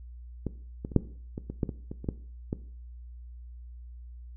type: clicks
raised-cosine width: 3 ms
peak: -17 / -21 / -27 / -6 / -21 / -22 / -13 / -20 / -23 / -26 / -15 / -16 dBFS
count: 12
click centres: 0.467 / 0.849 / 0.918 / 0.963 / 1.379 / 1.5 / 1.632 / 1.692 / 1.915 / 2.044 / 2.088 / 2.529 s
effects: noise-tail reverb RT60 0.5 s tail -17 dB re dry + added 60 Hz sine -42 dBFS peak until 4.36 s